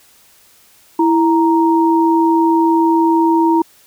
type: tone pair together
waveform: sine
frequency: 329.6 / 933.3 Hz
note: E4 / A#5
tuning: 0 / +2 cents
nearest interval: octave + tritone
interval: 1802 cents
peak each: -11 / -14 dBFS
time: 0.99-3.62 s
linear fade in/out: 5 ms
effects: white hiss -49 dBFS RMS until 3.86 s